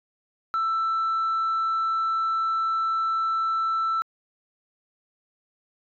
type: tone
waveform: sine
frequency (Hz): 1328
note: E6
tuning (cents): +12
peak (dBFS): -20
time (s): 0.54-4.02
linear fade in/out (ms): 0
effects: tanh soft clip ceiling -20 dBFS